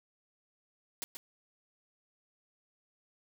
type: noise with echo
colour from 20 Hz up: white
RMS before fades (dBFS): -38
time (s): 1.02-1.04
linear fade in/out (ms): 0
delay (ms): 130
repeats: 1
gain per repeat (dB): -6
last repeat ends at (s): 1.17
effects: none